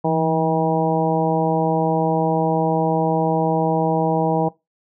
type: harmonic tone with a mistuned harmonic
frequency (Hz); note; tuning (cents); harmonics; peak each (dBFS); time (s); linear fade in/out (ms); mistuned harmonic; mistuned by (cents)
160; D#3; +49; 1 / 2 / 3 / 4 / 5 / 6; -22 / -24 / -23 / -24 / -23 / -26; 0.04-4.49; 10; 1; +59
effects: noise-tail reverb RT60 0.2 s tail -20 dB re dry

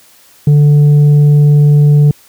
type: tone with tanh clipping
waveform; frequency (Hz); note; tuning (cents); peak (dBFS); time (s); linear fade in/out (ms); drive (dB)
triangle; 146.83; D3; 0; -4; 0.47-2.11; 2; 8
effects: white hiss -44 dBFS RMS until 2.28 s + high-pass 60 Hz 12 dB/octave

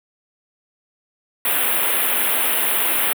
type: band-stop noise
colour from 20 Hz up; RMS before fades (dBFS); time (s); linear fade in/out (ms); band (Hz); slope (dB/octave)
white; -19; 1.45-3.13; 2; 3400 to 9600; 48
effects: high-pass 300 Hz 12 dB/octave

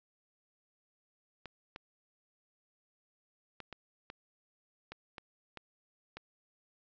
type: clicks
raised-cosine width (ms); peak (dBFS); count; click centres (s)
0.3; -28; 9; 1.457 / 1.761 / 3.603 / 3.727 / 4.101 / 4.92 / 5.182 / 5.573 / 6.17
effects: resampled to 16000 Hz

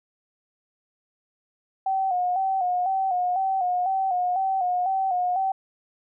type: tone with vibrato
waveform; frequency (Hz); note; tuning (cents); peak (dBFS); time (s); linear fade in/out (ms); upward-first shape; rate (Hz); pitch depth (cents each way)
sine; 744; F#5; +9; -21; 1.86-5.52; 5; square; 2; 57
effects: none

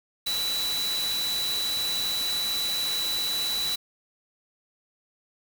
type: tone in noise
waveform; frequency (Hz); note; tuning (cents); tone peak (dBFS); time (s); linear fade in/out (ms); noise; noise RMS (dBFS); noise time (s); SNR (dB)
sine; 3951; B7; 0; -26; 0.26-3.76; 10; white; -33; 0.26-3.76; +4
effects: none

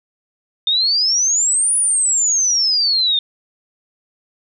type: exponential two-way sweep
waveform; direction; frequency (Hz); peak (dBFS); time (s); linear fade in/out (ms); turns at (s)
sine; up then down; 3600 to 9900 to 3600; -13; 0.67-3.19; 2; 1.76
effects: none

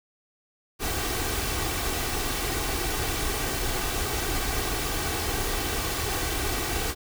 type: noise with comb filter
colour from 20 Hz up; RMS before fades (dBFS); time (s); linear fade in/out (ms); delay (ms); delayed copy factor
pink; -28; 0.79-6.95; 50; 2.6; +0.55
effects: none

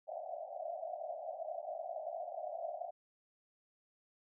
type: band-pass noise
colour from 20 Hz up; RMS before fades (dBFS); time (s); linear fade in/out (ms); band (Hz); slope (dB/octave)
pink; -43; 0.07-2.91; 20; 610 to 730; 96
effects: none

